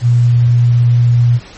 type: tone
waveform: sine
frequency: 120.2 Hz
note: B2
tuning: 46 cents flat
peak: -6 dBFS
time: 0.01-1.4 s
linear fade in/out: 50 ms
effects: pink hiss -36 dBFS RMS until 1.57 s + MP3 32 kbps